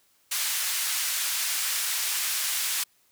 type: band-pass noise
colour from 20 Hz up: white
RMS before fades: -28 dBFS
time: 0.31-2.84 s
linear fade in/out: 10 ms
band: 1400 to 13000 Hz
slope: 12 dB/octave
effects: white hiss -65 dBFS RMS until 3.11 s